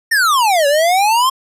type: exponential two-way sweep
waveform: square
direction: down then up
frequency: 1864.7 to 556 to 1078 Hz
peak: -11 dBFS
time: 0.11-1.3 s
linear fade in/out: 10 ms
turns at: 0.67 s
effects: resampled to 32000 Hz